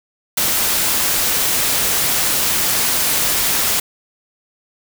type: noise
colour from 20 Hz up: white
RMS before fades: -17 dBFS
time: 0.37-3.8 s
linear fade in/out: 5 ms
effects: none